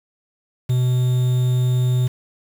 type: tone with quantisation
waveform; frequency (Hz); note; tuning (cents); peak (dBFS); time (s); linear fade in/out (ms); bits
triangle; 125.8; B2; +32; -13; 0.69-2.08; 10; 6
effects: none